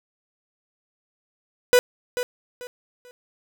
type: tone with echo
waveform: 45% pulse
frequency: 493.9 Hz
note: B4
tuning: in tune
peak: -12 dBFS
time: 1.73-1.79 s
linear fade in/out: 0 ms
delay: 440 ms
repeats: 3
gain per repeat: -11 dB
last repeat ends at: 3.11 s
effects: none